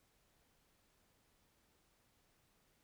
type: silence
effects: pink hiss -75 dBFS RMS until 2.83 s